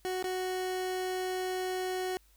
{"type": "tone with dropouts", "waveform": "30% pulse", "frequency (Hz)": 370, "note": "F#4", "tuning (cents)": 0, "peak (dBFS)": -29, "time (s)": [0.05, 2.17], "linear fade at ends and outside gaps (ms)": 0, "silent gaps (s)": [0.226, 0.242], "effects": ["added 50 Hz sine -62 dBFS peak until 2.36 s", "white hiss -67 dBFS RMS until 2.36 s"]}